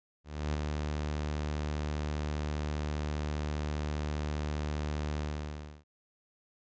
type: tone with ADSR envelope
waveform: sawtooth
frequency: 75 Hz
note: D2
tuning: 37 cents sharp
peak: -25 dBFS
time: 0.24-5.84 s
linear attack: 300 ms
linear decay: 3 ms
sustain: -3 dB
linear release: 650 ms
effects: resampled to 16000 Hz